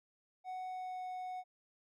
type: tone with pitch glide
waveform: triangle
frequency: 742 to 736.9 Hz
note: F#5 to F#5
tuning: +5 to -7 cents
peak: -38 dBFS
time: 0.44-1.44 s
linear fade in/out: 50 ms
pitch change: -12 cents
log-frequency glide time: 0.67-1.04 s
effects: none